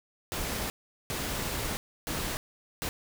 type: noise bursts at uneven times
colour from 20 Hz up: pink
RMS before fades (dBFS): -33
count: 4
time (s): 0.32-0.7 / 1.1-1.77 / 2.07-2.37 / 2.82-2.89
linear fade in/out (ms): 0
effects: none